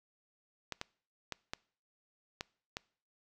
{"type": "clicks", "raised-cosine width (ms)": 0.2, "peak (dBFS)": -20, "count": 6, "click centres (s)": [0.723, 0.814, 1.323, 1.535, 2.409, 2.769], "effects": ["noise-tail reverb RT60 0.5 s tail -24 dB re dry"]}